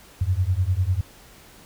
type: beating tone pair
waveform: sine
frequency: 87.31 / 97.31 Hz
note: F2 / G2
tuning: 0 / -12 cents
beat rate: 10 Hz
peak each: -22 dBFS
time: 0.21-1.01 s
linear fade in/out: 5 ms
effects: pink hiss -49 dBFS RMS until 1.65 s